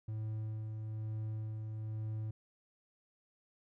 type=tone with tremolo; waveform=triangle; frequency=108.9 Hz; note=A2; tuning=17 cents flat; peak=-34 dBFS; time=0.08-2.31 s; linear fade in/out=5 ms; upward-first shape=sine; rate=1.1 Hz; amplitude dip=30%; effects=none